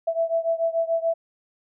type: beating tone pair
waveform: sine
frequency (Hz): 659.3 / 666.2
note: E5 / E5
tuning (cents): 0 / +18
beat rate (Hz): 6.9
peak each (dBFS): -23 / -25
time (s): 0.07-1.14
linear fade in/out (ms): 10
effects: none